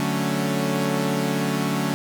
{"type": "chord", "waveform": "sawtooth", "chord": "D major seventh", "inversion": "none", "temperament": "equal", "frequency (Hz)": [146.83, 185, 220, 277.2], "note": ["D3", "F#3", "A3", "C#4"], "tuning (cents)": [0, 0, 0, 0], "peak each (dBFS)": -23, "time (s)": [0, 1.94], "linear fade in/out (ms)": 0, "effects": ["9-bit"]}